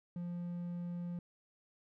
triangle tone, 174.5 Hz, F3, 1 cent flat, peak -36 dBFS, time 0.16-1.19 s, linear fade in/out 2 ms, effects none

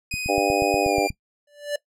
sawtooth tone with pitch glide, 2500 to 2384 Hz, D#7 to D7, +8 to +25 cents, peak -24 dBFS, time 0.11-1.1 s, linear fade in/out 5 ms, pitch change -83 cents, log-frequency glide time 0.82-0.97 s
click train, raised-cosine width 5 ms, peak -19 dBFS, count 9, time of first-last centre 0.14-1.104 s, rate 8.3 Hz
harmonic tone, 100 Hz, G2, 35 cents sharp, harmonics 3 / 4 / 5 / 6 / 7 / 8, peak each -26 / -26 / -26 / -26 / -26 / -26 dBFS, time 0.28-1.08 s, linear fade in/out 20 ms
square tone with exponential growth, 584 Hz, D5, 10 cents flat, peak -21 dBFS, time 1.47-1.76 s, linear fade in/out 5 ms, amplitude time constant 61 ms
effects noise-tail reverb RT60 0.1 s tail -20 dB re dry + low-pass 12000 Hz 12 dB/octave

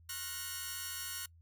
5% pulse chord, Gb major seventh, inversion second, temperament equal with one note detuned, 1082.2 / 1396.9 / 1480 / 1864.7 Hz, Db6 / F6 / Gb6 / Bb6, -42 / 0 / 0 / 0 cents, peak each -36 / -35 / -31 / -35 dBFS, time 0.09-1.26 s, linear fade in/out 5 ms, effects noise-tail reverb RT60 0.1 s tail -25 dB re dry + added 83 Hz sine -58 dBFS peak until 1.41 s

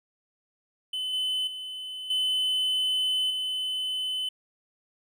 triangle tone with level steps, 3029 Hz, F#7, 40 cents sharp, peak -27 / -24 / -33 / -22 / -26 dBFS, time 0.93-4.29 s, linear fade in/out 5 ms, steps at 1.13 / 1.47 / 2.1 / 3.3 s, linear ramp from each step 5 ms, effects none

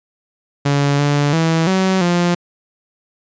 sawtooth tone with pitch steps, 142.1 / 144.6 / 163.1 / 188.9 / 174.7 Hz, C#3 / D3 / E3 / F#3 / F3, +43 / -27 / -18 / +36 / +1 cents, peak -9 dBFS, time 0.65-2.35 s, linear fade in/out 10 ms, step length 340 ms, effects resampled to 16000 Hz

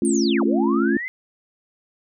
sine chord, A augmented, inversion none, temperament just, 220 / 275 / 343.8 Hz, A3 / C#4 / E#4, 0 / -14 / -27 cents, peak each -21 dBFS, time 0.02-0.97 s, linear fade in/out 2 ms
sine linear two-way sweep, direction down then up, 9180 to 337.6 to 2093 Hz, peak -26 dBFS, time 0.05-1.08 s, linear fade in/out 0 ms, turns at 0.44 s
effects none

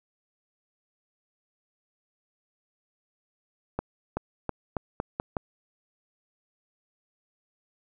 accelerating click train, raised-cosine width 1 ms, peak -14 dBFS, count 7, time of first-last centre 3.79-5.368 s, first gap 380 ms, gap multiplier 0.85, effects none

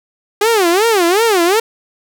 sawtooth tone with vibrato, 395.9 Hz, G4, 17 cents sharp, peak -6 dBFS, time 0.41-1.6 s, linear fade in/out 5 ms, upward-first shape sine, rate 2.7 Hz, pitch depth 280 cents each way, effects none

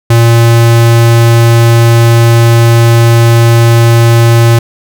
square tone, 116.4 Hz, A#2, 2 cents flat, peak -3 dBFS, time 0.1-4.59 s, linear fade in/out 5 ms, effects none

